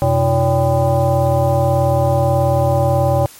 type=tone with frequency modulation; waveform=sine; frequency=349.2 Hz; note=F4; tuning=in tune; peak=-11 dBFS; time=0.02-3.26 s; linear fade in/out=0 ms; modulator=220 Hz; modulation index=2.1; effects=white hiss -40 dBFS RMS until 3.39 s + MP3 64 kbps